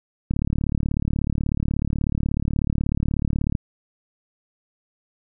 click train, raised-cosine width 5 ms, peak -10 dBFS, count 119, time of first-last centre 0.31-3.552 s, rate 36.4 Hz, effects none

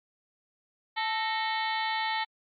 harmonic tone with a mistuned harmonic, 440 Hz, A4, in tune, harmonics 2 / 3 / 4 / 5 / 6 / 7 / 8 / 9 / 10, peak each -30 / -41 / -35 / -36 / -49 / -40 / -41 / -40 / -46 dBFS, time 0.96-2.25 s, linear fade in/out 20 ms, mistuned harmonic 4, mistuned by +85 cents, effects AAC 64 kbps

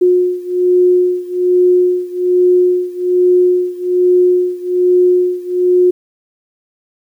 sine beating tone pair, 360.2 / 361.4 Hz, F#4 / F#4, -46 / -41 cents, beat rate 1.2 Hz, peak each -11 / -13 dBFS, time 0.01-5.91 s, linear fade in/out 10 ms, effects 8-bit

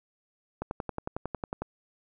click train, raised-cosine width 1 ms, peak -18 dBFS, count 12, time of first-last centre 0.62-1.62 s, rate 11 Hz, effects none

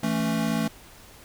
square chord, A major, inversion second, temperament equal, 164.81 / 220 / 277.2 Hz, E3 / A3 / C#4, 0 / 0 / 0 cents, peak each -30 / -26 / -31 dBFS, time 0.03-0.68 s, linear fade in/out 5 ms, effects pink hiss -49 dBFS RMS until 1.24 s

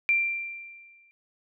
sine tone with exponential decay, 2364 Hz, D7, 11 cents sharp, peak -18 dBFS, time 0.09-1.11 s, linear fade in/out 0 ms, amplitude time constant 220 ms, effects none

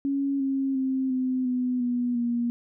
sine tone with pitch steps, 277.2 / 270.2 / 263.5 / 256.9 / 250.4 / 244.1 / 238 Hz, C#4 / C#4 / C4 / C4 / B3 / B3 / A#3, 0 / -44 / +12 / -32 / +24 / -20 / +36 cents, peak -23 dBFS, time 0.05-2.5 s, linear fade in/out 0 ms, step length 350 ms, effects none

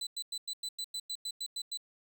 35% pulse tone bursts, 4000 Hz, B7, 21 cents sharp, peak -33 dBFS, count 12, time 0.01-1.774 s, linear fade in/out 5 ms, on 59 ms, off 96 ms, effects none

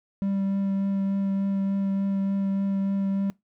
triangle tone with vibrato, 196 Hz, G3, in tune, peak -21 dBFS, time 0.22-3.3 s, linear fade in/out 0 ms, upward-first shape triangle, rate 3.4 Hz, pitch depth 12 cents each way, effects noise-tail reverb RT60 0.2 s tail -24 dB re dry

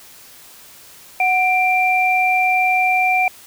sine tone pair together, 740 / 2364 Hz, F#5 / D7, 0 / +11 cents, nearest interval octave + minor sixth, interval 2011 cents, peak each -16 dBFS, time 1.2-3.28 s, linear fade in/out 2 ms, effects white hiss -43 dBFS RMS until 3.46 s

